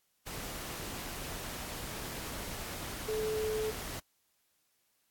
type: tone in noise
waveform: sine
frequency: 433.3 Hz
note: A4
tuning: 27 cents flat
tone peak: -31 dBFS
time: 3.08-3.71 s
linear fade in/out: 10 ms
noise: pink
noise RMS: -41 dBFS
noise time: 0.26-4 s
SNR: +7 dB
effects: white hiss -75 dBFS RMS until 5.1 s + AAC 64 kbps